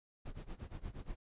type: noise with tremolo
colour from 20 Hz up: brown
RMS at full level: -42 dBFS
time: 0.25-1.16 s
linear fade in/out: 10 ms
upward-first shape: sine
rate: 8.5 Hz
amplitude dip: 90%
effects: resampled to 8000 Hz